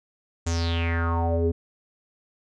square tone with low-pass filter sweep, 83.9 Hz, E2, 31 cents sharp, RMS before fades -24 dBFS, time 0.46-1.52 s, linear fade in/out 10 ms, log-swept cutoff 7300 to 350 Hz, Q 6.2, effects none

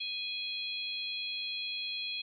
harmonic tone, 830.6 Hz, G#5, in tune, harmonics 3 / 4 / 5, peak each -40 / -38 / -39 dBFS, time 0-2.22 s, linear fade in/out 10 ms, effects none

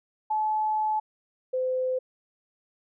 sine tone pair in turn, 861 / 512.9 Hz, A5 / C5, -38 / -35 cents, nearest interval major sixth, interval 897 cents, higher first, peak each -23 / -24 dBFS, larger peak first, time 0.3-1 / 1.53-1.99 s, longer first, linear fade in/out 10 ms, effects none

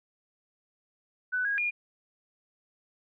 sine tone with pitch steps, 1497 / 1642 / 2424 Hz, F#6 / G#6 / D#7, +20 / -20 / -46 cents, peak -26 dBFS, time 1.32-1.71 s, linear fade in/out 20 ms, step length 130 ms, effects none

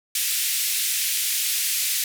white band-pass noise, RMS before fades -24 dBFS, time 0.15-2.04 s, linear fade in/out 2 ms, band 2100 to 15000 Hz, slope 24 dB/octave, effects none

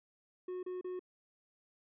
triangle tone bursts, 365 Hz, F#4, 24 cents flat, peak -36 dBFS, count 3, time 0.48-0.994 s, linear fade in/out 5 ms, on 150 ms, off 32 ms, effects resampled to 8000 Hz

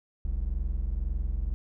triangle tone pair together, 44.05 / 66 Hz, F1 / C2, +16 / +16 cents, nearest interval perfect fifth, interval 700 cents, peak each -27 / -29 dBFS, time 0.25-1.54 s, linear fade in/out 0 ms, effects none

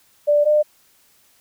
sine tone pair in turn, 588 / 601.4 Hz, D5 / D5, +2 / +41 cents, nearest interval unison, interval 39 cents, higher second, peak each -12 dBFS, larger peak neither, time 0.27-0.45 / 0.45-0.63 s, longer neither, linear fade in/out 20 ms, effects white hiss -57 dBFS RMS until 1.4 s

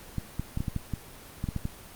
clicks, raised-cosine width 5 ms, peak -17 dBFS, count 11, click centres 0.183 / 0.396 / 0.574 / 0.605 / 0.682 / 0.763 / 0.937 / 1.441 / 1.488 / 1.563 / 1.654 s, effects pink hiss -47 dBFS RMS until 1.95 s + Opus 24 kbps

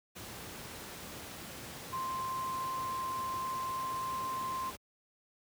sine tone in noise, 1046.5 Hz, C6, in tune, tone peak -34 dBFS, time 1.92-4.71 s, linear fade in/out 20 ms, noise pink, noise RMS -45 dBFS, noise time 0.15-4.77 s, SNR +8 dB, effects high-pass 80 Hz 12 dB/octave

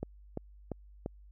click train, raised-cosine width 2 ms, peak -22 dBFS, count 4, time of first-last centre 0.03-1.061 s, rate 2.91 Hz, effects added 50 Hz sine -52 dBFS peak until 1.31 s

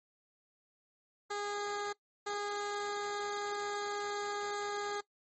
15% pulse tone bursts at uneven times, 410 Hz, G#4, 22 cents flat, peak -29 dBFS, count 2, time 1.3-1.93 / 2.26-5.01 s, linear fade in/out 10 ms, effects noise-tail reverb RT60 0.1 s tail -20 dB re dry + MP3 32 kbps

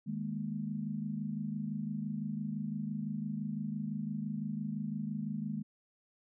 sine chord, D# suspended fourth, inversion none, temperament just, 155.56 / 207.4 / 233.3 Hz, D#3 / G#3 / A#3, 0 / -2 / +2 cents, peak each -40 / -37 / -40 dBFS, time 0.06-5.63 s, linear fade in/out 20 ms, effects none

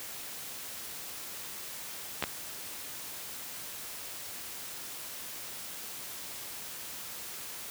clicks, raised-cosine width 0.3 ms, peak -13 dBFS, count 2, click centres 2.225 / 2.239 s, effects white hiss -42 dBFS RMS until 7.7 s + high-pass 60 Hz 12 dB/octave

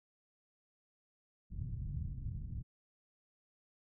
white low-pass noise, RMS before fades -41 dBFS, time 1.5-2.63 s, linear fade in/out 20 ms, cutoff 130 Hz, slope 24 dB/octave, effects none

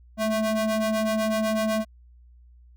square ring-modulated tone, 220 Hz, A3, in tune, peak -20 dBFS, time 0.17-1.85 s, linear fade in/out 50 ms, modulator 436 Hz, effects added 60 Hz sine -49 dBFS peak until 2.76 s

